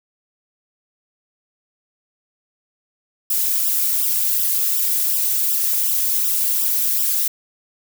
violet noise with flanger, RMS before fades -19 dBFS, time 3.3-7.28 s, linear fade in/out 5 ms, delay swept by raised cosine 0.45 to 2.85 ms, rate 2.7 Hz, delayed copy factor -0.85, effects none

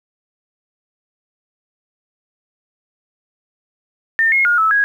sine tone with pitch steps, 1809 / 2156 / 1427 / 1305 / 1650 Hz, A6 / C#7 / F6 / E6 / G#6, +48 / -49 / +37 / -18 / -12 cents, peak -11 dBFS, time 4.19-4.84 s, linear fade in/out 0 ms, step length 130 ms, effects 8-bit

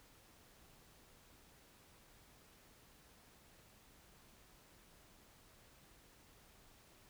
silence, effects pink hiss -65 dBFS RMS until 7.09 s

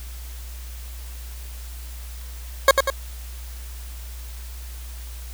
20% pulse tone with echo, 544 Hz, C#5, 33 cents flat, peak -4 dBFS, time 2.68-2.71 s, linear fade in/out 2 ms, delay 96 ms, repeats 2, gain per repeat -5 dB, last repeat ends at 2.902 s, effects added 60 Hz sine -33 dBFS peak until 5.33 s + white hiss -44 dBFS RMS until 5.33 s

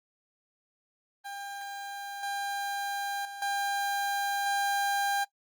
30% pulse tone with level steps, 800 Hz, G5, 35 cents sharp, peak -35 / -29 / -37 / -26 / -24 dBFS, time 1.24-5.25 s, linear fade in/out 20 ms, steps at 2.23 / 3.25 / 3.42 / 4.46 s, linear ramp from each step 2 ms, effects noise-tail reverb RT60 0.1 s tail -19 dB re dry + Opus 24 kbps

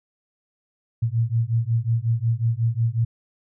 sine beating tone pair, 112.6 / 118.1 Hz, A2 / A#2, +40 / +23 cents, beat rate 5.5 Hz, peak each -22 dBFS, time 1.02-3.05 s, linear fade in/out 10 ms, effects none

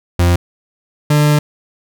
40% pulse tone pair in turn, 87.3 / 148.74 Hz, F2 / D3, 0 / +22 cents, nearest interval major sixth, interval 922 cents, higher second, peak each -8 dBFS, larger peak neither, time 0.19-0.36 / 1.1-1.39 s, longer second, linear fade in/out 5 ms, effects none

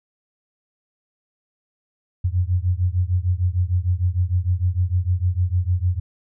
sine beating tone pair, 87.31 / 93.91 Hz, F2 / F#2, 0 / +26 cents, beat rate 6.6 Hz, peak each -20 / -21 dBFS, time 2.24-6 s, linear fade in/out 10 ms, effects none

